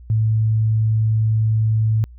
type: tone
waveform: sine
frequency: 110 Hz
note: A2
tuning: in tune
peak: -14 dBFS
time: 0.1-2.04 s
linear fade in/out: 0 ms
effects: added 60 Hz sine -38 dBFS peak until 2.18 s